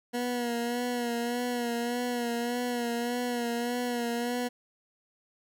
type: tone with vibrato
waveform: 20% pulse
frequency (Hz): 240.4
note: B3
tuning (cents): -46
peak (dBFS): -24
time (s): 0.13-4.49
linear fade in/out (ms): 20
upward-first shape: sine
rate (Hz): 1.7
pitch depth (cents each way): 38
effects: none